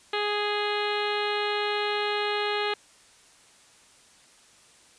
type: harmonic tone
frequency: 415.3 Hz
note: G#4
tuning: in tune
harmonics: 1 / 2 / 3 / 4 / 5 / 6 / 7 / 8 / 9 / 10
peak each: -29 / -32 / -34 / -35 / -36 / -37 / -37 / -38 / -39 / -39 dBFS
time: 0.13-2.74 s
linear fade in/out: 5 ms
effects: white hiss -56 dBFS RMS until 4.98 s + resampled to 22050 Hz